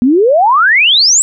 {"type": "exponential sweep", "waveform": "sine", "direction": "up", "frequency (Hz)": [233.1, 8020], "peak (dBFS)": -5, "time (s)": [0.02, 1.22], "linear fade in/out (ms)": 0, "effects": []}